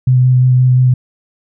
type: tone with vibrato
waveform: sine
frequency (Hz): 127.1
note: C3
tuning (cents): -50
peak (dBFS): -6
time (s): 0.07-0.94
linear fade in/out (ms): 5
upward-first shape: square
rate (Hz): 5.7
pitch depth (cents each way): 10
effects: none